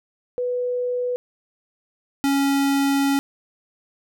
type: tone pair in turn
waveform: sine / square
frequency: 493.9 / 277.5 Hz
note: B4 / C#4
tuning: 0 / +2 cents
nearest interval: minor seventh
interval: 998 cents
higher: first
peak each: -21 / -18 dBFS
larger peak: second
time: 0.38-1.16 / 2.24-3.19 s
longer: second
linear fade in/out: 0 ms
effects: none